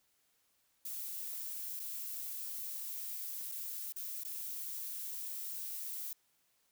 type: noise with dropouts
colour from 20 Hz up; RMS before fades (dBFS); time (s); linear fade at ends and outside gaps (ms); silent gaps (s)
violet; -42; 0.85-6.13; 2; 1.795-1.799 / 3.516-3.52 / 3.923-3.962 / 4.235-4.249
effects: white hiss -75 dBFS RMS until 6.71 s